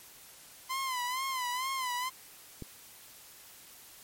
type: tone with vibrato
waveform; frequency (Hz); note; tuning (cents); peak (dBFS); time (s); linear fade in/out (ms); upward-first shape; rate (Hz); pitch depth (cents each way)
sawtooth; 1025; C6; -36; -28; 0.69-2.1; 20; sine; 2.2; 86
type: click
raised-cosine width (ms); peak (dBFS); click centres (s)
3; -27; 2.623
effects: white hiss -53 dBFS RMS until 4.03 s + MP3 64 kbps